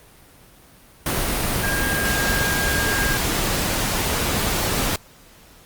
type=tone in noise; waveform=sine; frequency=1617 Hz; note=G#6; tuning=47 cents flat; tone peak=-23 dBFS; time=1.63-3.17 s; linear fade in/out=2 ms; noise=pink; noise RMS=-22 dBFS; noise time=1.06-4.96 s; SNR=-4 dB; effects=pink hiss -49 dBFS RMS until 5.65 s + Opus 32 kbps